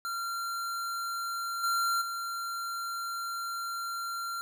square tone with level steps, 1375 Hz, F6, 27 cents flat, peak -33 / -27 / -34 dBFS, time 0.05-4.41 s, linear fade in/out 0 ms, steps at 1.63 / 2.01 s, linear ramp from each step 10 ms, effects none

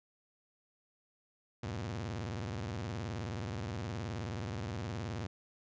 sawtooth tone with vibrato, 103.83 Hz, G#2, in tune, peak -33 dBFS, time 1.63-5.27 s, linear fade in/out 5 ms, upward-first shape square, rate 19 Hz, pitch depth 260 cents each way, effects resampled to 16000 Hz

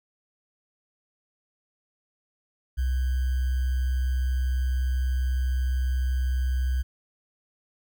sine tone with sample-and-hold, 63.9 Hz, C2, 40 cents flat, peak -22 dBFS, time 2.77-6.83 s, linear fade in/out 20 ms, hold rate 1575 Hz, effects none

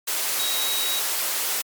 sine tone in noise, 3824 Hz, A#7, 43 cents sharp, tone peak -26 dBFS, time 0.39-1 s, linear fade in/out 10 ms, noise white, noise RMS -25 dBFS, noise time 0.07-1.62 s, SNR -4 dB, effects high-pass 400 Hz 12 dB/octave + MP3 96 kbps

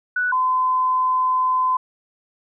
sine tone pair in turn, 1480 / 1022.3 Hz, F#6 / C6, 0 / -41 cents, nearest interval tritone, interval 641 cents, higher first, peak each -18 / -16 dBFS, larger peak second, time 0.16-0.32 / 0.32-1.77 s, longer second, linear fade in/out 5 ms, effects none

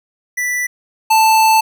square tone pair in turn, 1974 / 881.8 Hz, B6 / A5, -1 / +4 cents, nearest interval octave + major second, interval 1395 cents, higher first, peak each -17 / -9 dBFS, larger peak second, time 0.37-0.67 / 1.1-1.61 s, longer second, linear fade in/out 10 ms, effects none

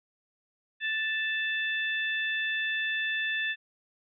harmonic tone, 880 Hz, A5, in tune, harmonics 2 / 3 / 4, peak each -29 / -34 / -36 dBFS, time 0.8-3.56 s, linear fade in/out 50 ms, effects none

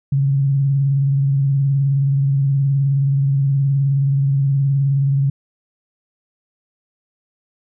sine tone with vibrato, 138.1 Hz, C#3, 6 cents flat, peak -13 dBFS, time 0.12-5.3 s, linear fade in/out 5 ms, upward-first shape triangle, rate 19 Hz, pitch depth 56 cents each way, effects none

